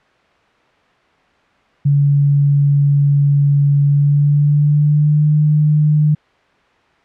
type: tone with pitch glide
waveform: sine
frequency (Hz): 142.5 to 150.97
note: C#3 to D3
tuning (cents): +48 to +48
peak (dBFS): -9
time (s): 1.85-6.15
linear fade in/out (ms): 10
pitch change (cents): +100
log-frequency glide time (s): 3.83-5.33
effects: white hiss -53 dBFS RMS until 7.04 s + low-pass 2000 Hz 12 dB/octave